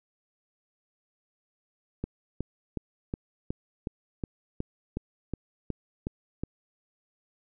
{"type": "click train", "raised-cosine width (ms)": 3, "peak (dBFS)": -18, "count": 13, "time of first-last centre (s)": [2.04, 6.436], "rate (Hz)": 2.73, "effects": []}